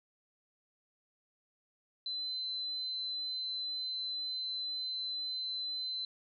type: tone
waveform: sine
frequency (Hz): 4049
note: B7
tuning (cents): +42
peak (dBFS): -35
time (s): 2.06-6.05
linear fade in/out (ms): 2
effects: none